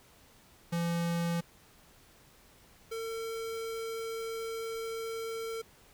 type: tone pair in turn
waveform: square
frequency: 170 / 452.3 Hz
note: F3 / A4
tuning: -46 / +48 cents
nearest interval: octave + perfect fourth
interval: 1694 cents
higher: second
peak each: -30 / -36 dBFS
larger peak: first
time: 0.72-1.41 / 2.91-5.62 s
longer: second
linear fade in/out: 10 ms
effects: pink hiss -60 dBFS RMS until 5.93 s